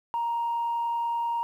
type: tone with frequency modulation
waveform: sine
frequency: 936 Hz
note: A#5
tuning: 7 cents sharp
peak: -24 dBFS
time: 0.14-1.43 s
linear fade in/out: 0 ms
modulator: 30.4 Hz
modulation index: 0.2
effects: tanh soft clip ceiling -22 dBFS + 10-bit